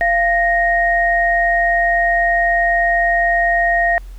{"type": "tone pair together", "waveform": "sine", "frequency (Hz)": [688.5, 1864.7], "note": ["F5", "A#6"], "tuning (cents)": [-25, 0], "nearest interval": "octave + perfect fourth", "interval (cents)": 1725, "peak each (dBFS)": -15, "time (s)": [0.01, 3.98], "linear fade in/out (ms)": 0, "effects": ["added 44 Hz sine -30 dBFS peak until 4.18 s", "pink hiss -51 dBFS RMS until 4.18 s"]}